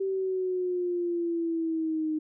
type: exponential sweep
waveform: sine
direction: down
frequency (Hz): 388.3 to 308.3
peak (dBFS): -26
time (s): 0-2.19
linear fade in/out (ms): 10
effects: none